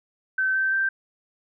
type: tone with pitch steps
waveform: sine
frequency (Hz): 1537 / 1552.2 / 1567.5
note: G6 / G6 / G6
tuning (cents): -35 / -18 / -1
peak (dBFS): -20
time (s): 0.38-0.89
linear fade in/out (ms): 5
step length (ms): 170
effects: none